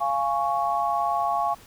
sine chord, Db major, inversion first, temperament just, 693 / 831.5 / 1108.7 Hz, F5 / Ab5 / Db6, -14 / +2 / 0 cents, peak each -26 dBFS, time 0-1.55 s, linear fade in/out 20 ms, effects pink hiss -50 dBFS RMS until 1.66 s

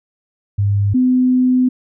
sine tone pair in turn, 101 / 253.5 Hz, G#2 / B3, -48 / +45 cents, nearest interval octave + major third, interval 1593 cents, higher second, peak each -12 / -10 dBFS, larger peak second, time 0.58-0.94 / 0.94-1.69 s, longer second, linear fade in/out 10 ms, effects none

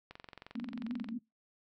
click train, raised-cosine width 0.3 ms, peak -31 dBFS, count 23, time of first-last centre 0.11-1.088 s, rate 22.5 Hz
pink band-pass noise, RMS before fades -40 dBFS, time 0.55-1.19 s, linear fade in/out 5 ms, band 210 to 260 Hz, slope 96 dB/octave
effects noise-tail reverb RT60 0.2 s tail -21 dB re dry

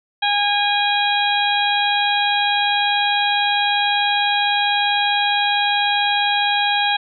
harmonic tone with a mistuned harmonic, 819 Hz, G#5, 24 cents flat, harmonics 1 / 2 / 3 / 4 / 5, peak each -19 / -23 / -24 / -22 / -24 dBFS, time 0.22-6.97 s, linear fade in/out 10 ms, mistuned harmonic 5, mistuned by -90 cents, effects none

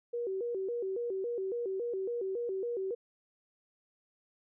sine tone with vibrato, 426.9 Hz, G#4, 48 cents sharp, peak -32 dBFS, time 0.13-2.95 s, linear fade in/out 10 ms, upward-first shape square, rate 3.6 Hz, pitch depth 190 cents each way, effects none

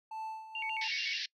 triangle tone with tremolo, 880 Hz, A5, in tune, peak -35 dBFS, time 0.11-0.88 s, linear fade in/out 5 ms, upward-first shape sine, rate 2 Hz, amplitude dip 70%
sine tone with vibrato, 2489 Hz, D#7, in tune, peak -35 dBFS, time 0.55-1.17 s, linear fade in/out 2 ms, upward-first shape square, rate 6.9 Hz, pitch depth 190 cents each way
white band-pass noise, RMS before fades -38 dBFS, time 0.81-1.26 s, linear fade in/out 5 ms, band 1700 to 5500 Hz, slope 96 dB/octave
effects noise-tail reverb RT60 0.1 s tail -24 dB re dry

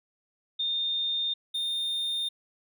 sine / triangle tone pair in turn, 3639 / 3639 Hz, A#7 / A#7, -42 / -42 cents, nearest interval unison, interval 0 cents, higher neither, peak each -26 dBFS, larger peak neither, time 0.59-1.34 / 1.54-2.29 s, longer neither, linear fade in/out 10 ms, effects none

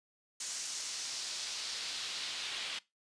pink noise with band-pass filter sweep, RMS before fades -40 dBFS, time 0.4-2.79 s, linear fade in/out 5 ms, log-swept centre 6600 to 3300 Hz, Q 1.7, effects noise-tail reverb RT60 0.2 s tail -20 dB re dry + resampled to 22050 Hz

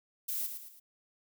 violet noise with echo, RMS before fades -35 dBFS, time 0.28-0.47 s, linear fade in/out 10 ms, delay 110 ms, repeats 3, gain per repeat -7 dB, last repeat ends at 0.8 s, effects none

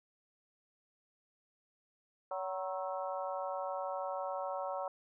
harmonic tone with a mistuned harmonic, 188.1 Hz, F#3, 29 cents sharp, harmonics 3 / 4 / 5 / 6 / 7, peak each -39 / -41 / -43 / -45 / -46 dBFS, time 2.31-4.88 s, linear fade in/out 2 ms, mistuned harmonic 6, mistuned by -63 cents, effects none

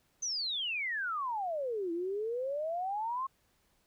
sine exponential two-way sweep, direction down then up, 6300 to 329.6 to 1090 Hz, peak -32 dBFS, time 0.22-3.27 s, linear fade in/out 10 ms, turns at 1.92 s, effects pink hiss -72 dBFS RMS until 3.86 s

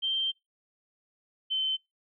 sine tone pair in turn, 3142 / 3076 Hz, G7 / G7, +3 / -33 cents, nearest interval unison, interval 36 cents, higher first, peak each -26 dBFS, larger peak neither, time 0.02-0.32 / 1.5-1.77 s, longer first, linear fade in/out 20 ms, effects noise-tail reverb RT60 0.2 s tail -25 dB re dry

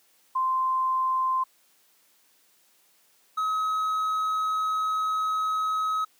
sine / triangle tone pair in turn, 1041 / 1275.9 Hz, C6 / D#6, -9 / +43 cents, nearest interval major third, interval 352 cents, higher second, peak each -22 dBFS, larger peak neither, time 0.35-1.44 / 3.37-6.05 s, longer second, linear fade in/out 10 ms, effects white hiss -63 dBFS RMS until 6.19 s + high-pass 200 Hz 12 dB/octave

